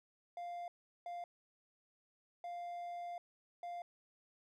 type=tone bursts at uneven times; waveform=triangle; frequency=698.5 Hz; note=F5; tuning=in tune; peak=-40 dBFS; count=4; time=0.37-0.68 / 1.06-1.24 / 2.44-3.18 / 3.63-3.82 s; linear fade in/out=2 ms; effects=none